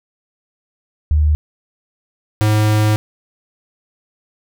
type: tone pair in turn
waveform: sine / square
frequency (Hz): 75.6 / 106.91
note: D#2 / A2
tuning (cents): -49 / -49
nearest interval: tritone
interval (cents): 600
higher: second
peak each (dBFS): -10 / -12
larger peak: first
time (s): 1.11-1.35 / 2.41-2.96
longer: second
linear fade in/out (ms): 0
effects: none